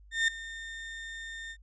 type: tone with ADSR envelope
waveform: 35% pulse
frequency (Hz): 1817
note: A#6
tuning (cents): -45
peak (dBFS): -20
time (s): 0.11-1.57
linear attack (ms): 170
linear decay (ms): 4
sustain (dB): -17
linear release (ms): 63
effects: added 50 Hz sine -52 dBFS peak until 1.62 s + resampled to 16000 Hz